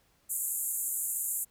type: band-pass noise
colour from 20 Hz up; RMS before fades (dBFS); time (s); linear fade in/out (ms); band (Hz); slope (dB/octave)
white; -33; 0.29-1.45; 20; 7000 to 14000; 96
effects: pink hiss -68 dBFS RMS until 1.5 s